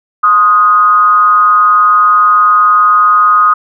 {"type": "tone with frequency modulation", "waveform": "sine", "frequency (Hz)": 1244.5, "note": "D#6", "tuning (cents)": 0, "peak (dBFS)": -4, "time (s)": [0.23, 3.54], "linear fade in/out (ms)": 10, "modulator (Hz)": 190, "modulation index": 0.45, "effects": []}